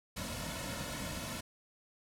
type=noise with comb filter; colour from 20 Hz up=pink; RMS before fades=-40 dBFS; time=0.16-1.41 s; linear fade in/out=10 ms; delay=2.5 ms; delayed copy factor=-0.8; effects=low-pass 12000 Hz 12 dB/octave